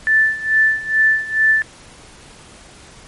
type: tone with tremolo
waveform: sine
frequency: 1760 Hz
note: A6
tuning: in tune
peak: -9 dBFS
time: 0.07-1.62 s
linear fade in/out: 0 ms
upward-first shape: sine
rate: 2.3 Hz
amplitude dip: 85%
effects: pink hiss -42 dBFS RMS until 3.07 s + MP3 48 kbps